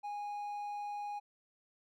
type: tone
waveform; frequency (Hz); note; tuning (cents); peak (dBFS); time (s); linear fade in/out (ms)
triangle; 824; G#5; -14; -36; 0.03-1.2; 20
effects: none